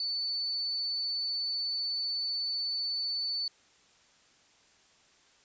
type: tone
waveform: sine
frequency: 4492 Hz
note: C#8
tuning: 22 cents sharp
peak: -30 dBFS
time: 0-3.48 s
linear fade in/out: 2 ms
effects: white hiss -63 dBFS RMS until 5.44 s + resampled to 16000 Hz